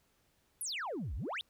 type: exponential two-way sweep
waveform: sine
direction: down then up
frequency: 11840 to 51.5 to 3925 Hz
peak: -34 dBFS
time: 0.61-1.41 s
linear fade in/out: 0 ms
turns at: 1.15 s
effects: tanh soft clip ceiling -34 dBFS + pink hiss -73 dBFS RMS until 1.49 s